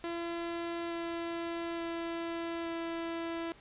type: tone with pitch steps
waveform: sawtooth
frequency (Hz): 339.1 / 337.1 / 335.2 / 333.3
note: E4 / E4 / E4 / E4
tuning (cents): +49 / +39 / +29 / +19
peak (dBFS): -31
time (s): 0.04-3.52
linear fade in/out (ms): 0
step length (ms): 870
effects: pink hiss -58 dBFS RMS until 3.6 s + resampled to 8000 Hz